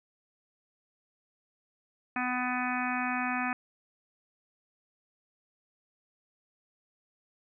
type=harmonic tone; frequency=250 Hz; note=B3; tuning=21 cents sharp; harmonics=1 / 3 / 4 / 5 / 6 / 7 / 8 / 9 / 10; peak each=-34 / -35 / -40 / -37 / -39 / -37 / -45 / -40 / -38 dBFS; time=2.16-3.53 s; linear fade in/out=2 ms; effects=none